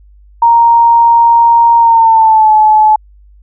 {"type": "tone with pitch glide", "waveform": "sine", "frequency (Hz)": [932.3, 859.9], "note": ["A#5", "A5"], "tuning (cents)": [0, -40], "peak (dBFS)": -3, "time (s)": [0.42, 2.96], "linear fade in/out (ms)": 5, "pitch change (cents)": -140, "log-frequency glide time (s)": [1.78, 2.52], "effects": ["added 50 Hz sine -38 dBFS peak until 3.42 s"]}